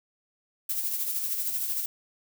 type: noise with tremolo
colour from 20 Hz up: violet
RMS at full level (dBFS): -28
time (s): 0.69-1.86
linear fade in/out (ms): 5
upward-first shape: sine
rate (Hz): 13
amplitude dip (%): 45
effects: none